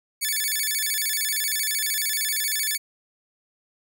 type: tone with vibrato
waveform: 5% pulse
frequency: 1975.5 Hz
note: B6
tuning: in tune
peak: -13 dBFS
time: 0.21-2.78 s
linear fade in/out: 20 ms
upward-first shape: square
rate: 13 Hz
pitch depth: 220 cents each way
effects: none